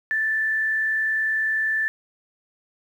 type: tone with frequency modulation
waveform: sine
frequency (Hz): 1760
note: A6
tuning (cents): 0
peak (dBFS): -20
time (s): 0.11-1.88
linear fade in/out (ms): 0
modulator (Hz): 50.5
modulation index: 0.35
effects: 9-bit